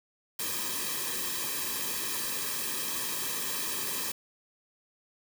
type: noise with comb filter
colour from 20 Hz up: white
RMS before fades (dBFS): -33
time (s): 0.39-4.12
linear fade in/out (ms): 5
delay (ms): 1.4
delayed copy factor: -1
effects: none